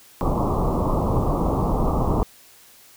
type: low-pass noise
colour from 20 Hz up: pink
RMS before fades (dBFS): -21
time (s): 0.21-2.23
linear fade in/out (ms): 0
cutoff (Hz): 1200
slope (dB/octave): 96
effects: white hiss -50 dBFS RMS until 2.96 s